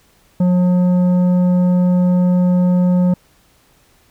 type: tone with tanh clipping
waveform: sine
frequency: 179.8 Hz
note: F#3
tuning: 49 cents flat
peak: -12 dBFS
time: 0.4-3.14 s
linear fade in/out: 5 ms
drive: 9 dB
effects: pink hiss -54 dBFS RMS until 4.1 s